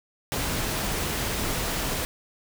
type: noise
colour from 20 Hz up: pink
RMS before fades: -28 dBFS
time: 0.32-2.05 s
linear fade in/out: 0 ms
effects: none